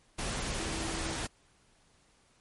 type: tone in noise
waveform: sine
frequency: 325.8 Hz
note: E4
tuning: 20 cents flat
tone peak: -40 dBFS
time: 0.59-1.16 s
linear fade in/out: 10 ms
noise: pink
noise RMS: -35 dBFS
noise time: 0.18-1.27 s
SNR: -8 dB
effects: pink hiss -66 dBFS RMS until 2.4 s + MP3 48 kbps